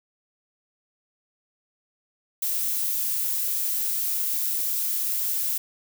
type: noise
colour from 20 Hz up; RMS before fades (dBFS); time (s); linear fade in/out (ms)
violet; -26; 2.42-5.58; 5
effects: none